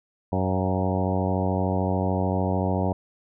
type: harmonic tone with a mistuned harmonic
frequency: 93.5 Hz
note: F#2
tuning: 19 cents sharp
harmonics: 1 / 2 / 3 / 4 / 5 / 6 / 7 / 8 / 9 / 10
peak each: -26 / -27 / -31 / -33 / -33 / -32 / -33 / -34 / -35 / -36 dBFS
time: 0.32-2.93 s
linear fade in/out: 5 ms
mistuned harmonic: 7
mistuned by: +25 cents
effects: none